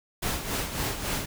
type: noise with tremolo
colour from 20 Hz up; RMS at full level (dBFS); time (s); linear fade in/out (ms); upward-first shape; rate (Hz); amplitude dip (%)
pink; -28; 0.22-1.26; 10; sine; 3.6; 60
effects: none